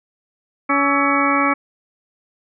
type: harmonic tone with a mistuned harmonic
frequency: 281.3 Hz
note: C#4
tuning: 26 cents sharp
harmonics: 1 / 2 / 3 / 4 / 5 / 6 / 7 / 8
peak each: -20 / -25 / -25 / -20 / -21 / -28 / -29 / -21 dBFS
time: 0.69-1.54 s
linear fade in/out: 10 ms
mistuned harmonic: 5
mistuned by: -110 cents
effects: none